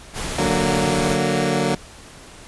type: noise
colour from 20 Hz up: pink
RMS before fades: -27 dBFS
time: 0.13-1.18 s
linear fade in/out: 50 ms
type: chord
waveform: 15% pulse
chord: D augmented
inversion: none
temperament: equal with one note detuned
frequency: 146.83 / 185 / 231.1 Hz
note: D3 / F#3 / A#3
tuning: 0 / 0 / -15 cents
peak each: -16 dBFS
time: 0.38-1.75 s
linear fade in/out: 5 ms
effects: pink hiss -42 dBFS RMS until 2.47 s + resampled to 24000 Hz

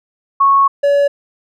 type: tone pair in turn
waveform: sine / triangle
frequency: 1103 / 568.6 Hz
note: C#6 / C#5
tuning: -9 / +44 cents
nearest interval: major seventh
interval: 1147 cents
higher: first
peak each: -7 dBFS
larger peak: neither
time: 0.4-0.68 / 0.83-1.08 s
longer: first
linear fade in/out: 10 ms
effects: none

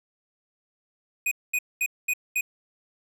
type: tone bursts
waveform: square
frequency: 2489 Hz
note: D#7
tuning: in tune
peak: -23 dBFS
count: 5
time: 1.26-2.41 s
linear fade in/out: 5 ms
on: 54 ms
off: 220 ms
effects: none

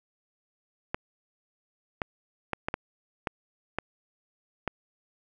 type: clicks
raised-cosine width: 0.5 ms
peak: -13 dBFS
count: 8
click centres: 0.945 / 2.018 / 2.533 / 2.685 / 2.741 / 3.272 / 3.786 / 4.677 s
effects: none

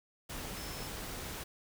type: tone in noise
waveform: sine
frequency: 5274 Hz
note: E8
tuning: in tune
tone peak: -50 dBFS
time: 0.56-0.88 s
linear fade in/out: 10 ms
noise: pink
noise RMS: -42 dBFS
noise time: 0.29-1.44 s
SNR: -11 dB
effects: none

